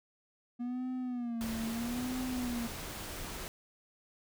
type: tone with vibrato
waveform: triangle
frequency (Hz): 239.5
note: A#3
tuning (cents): +47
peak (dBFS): -32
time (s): 0.59-2.68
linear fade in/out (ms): 20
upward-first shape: sine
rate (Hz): 0.77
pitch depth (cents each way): 110
type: noise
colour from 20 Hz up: pink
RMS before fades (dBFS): -42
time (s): 1.41-3.48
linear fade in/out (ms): 0
effects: none

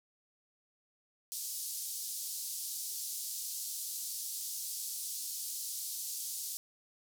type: band-pass noise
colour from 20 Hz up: white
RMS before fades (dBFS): -40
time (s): 1.32-6.57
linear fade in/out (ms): 0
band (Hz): 4500 to 14000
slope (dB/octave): 24
effects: none

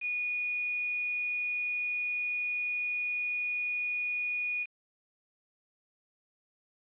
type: tone with quantisation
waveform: sine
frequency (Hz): 2457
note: D#7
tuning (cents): -22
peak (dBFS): -30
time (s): 0-4.67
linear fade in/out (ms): 50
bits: 7
effects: resampled to 8000 Hz

